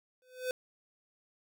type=tone with exponential growth; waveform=square; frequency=507 Hz; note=B4; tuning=45 cents sharp; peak=-29 dBFS; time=0.22-0.51 s; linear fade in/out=1 ms; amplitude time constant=62 ms; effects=none